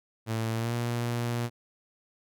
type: tone with pitch glide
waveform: sawtooth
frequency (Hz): 112.7 to 119.06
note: A2 to A#2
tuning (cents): +42 to +37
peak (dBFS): -24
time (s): 0.26-1.5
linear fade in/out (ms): 50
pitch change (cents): +95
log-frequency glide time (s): 0.54-0.74
effects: none